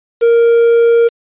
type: tone with quantisation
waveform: triangle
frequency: 466.2 Hz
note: A#4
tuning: in tune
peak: -4 dBFS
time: 0.21-1.09 s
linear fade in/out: 20 ms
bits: 5
effects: resampled to 8000 Hz